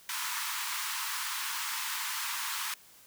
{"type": "high-pass noise", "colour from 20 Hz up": "pink", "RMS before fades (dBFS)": -35, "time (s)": [0.09, 2.74], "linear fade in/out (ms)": 2, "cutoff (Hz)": 890, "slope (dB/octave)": 96, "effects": ["white hiss -57 dBFS RMS until 3.06 s"]}